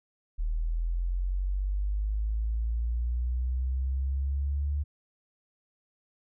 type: linear sweep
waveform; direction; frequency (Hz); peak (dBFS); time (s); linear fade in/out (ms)
sine; up; 38.57 to 73; -26; 0.38-4.84; 20
effects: none